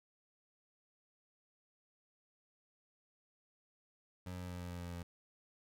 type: tone with pitch steps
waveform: 25% pulse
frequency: 90.4 / 89.78 / 89.16 / 88.54 / 87.93 / 87.32 / 86.72 Hz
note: F#2 / F2 / F2 / F2 / F2 / F2 / F2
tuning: -40 / +48 / +36 / +24 / +12 / 0 / -12 cents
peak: -39 dBFS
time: 4.26-5.03 s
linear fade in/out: 5 ms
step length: 110 ms
effects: none